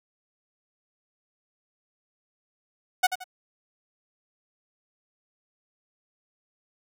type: tone with echo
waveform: sawtooth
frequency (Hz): 738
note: F#5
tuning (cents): -5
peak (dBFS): -13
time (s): 3.03-3.07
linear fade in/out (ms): 10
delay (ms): 86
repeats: 2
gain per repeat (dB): -10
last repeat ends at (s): 3.242
effects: none